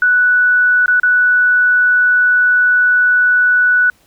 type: tone with dropouts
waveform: sine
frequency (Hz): 1480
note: F#6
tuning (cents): 0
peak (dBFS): -8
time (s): 0.02-3.9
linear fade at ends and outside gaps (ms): 2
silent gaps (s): 0.86-0.88 / 0.999-1.032
effects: pink hiss -53 dBFS RMS until 4.06 s